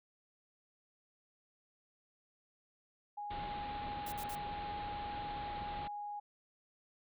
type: tone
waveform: sine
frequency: 826 Hz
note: G#5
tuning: 10 cents flat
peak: -40 dBFS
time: 3.17-6.2 s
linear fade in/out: 10 ms
type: low-pass noise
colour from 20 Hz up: pink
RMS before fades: -47 dBFS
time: 3.3-5.88 s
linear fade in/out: 10 ms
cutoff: 4200 Hz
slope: 96 dB/octave
type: noise bursts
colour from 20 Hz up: blue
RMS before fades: -48 dBFS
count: 3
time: 4.06-4.353 s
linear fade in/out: 5 ms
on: 63 ms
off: 52 ms
effects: none